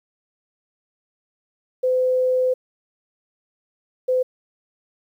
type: tone bursts at uneven times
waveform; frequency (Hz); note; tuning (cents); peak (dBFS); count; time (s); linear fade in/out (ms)
sine; 510; C5; -44; -16; 2; 1.83-2.54 / 4.08-4.23; 10
effects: 9-bit